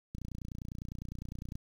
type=click train; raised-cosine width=5 ms; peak=-28 dBFS; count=43; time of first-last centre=0.15-1.555 s; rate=29.9 Hz; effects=9-bit